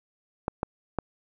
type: clicks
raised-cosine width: 1 ms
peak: -12 dBFS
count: 3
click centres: 0.481 / 0.631 / 0.987 s
effects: none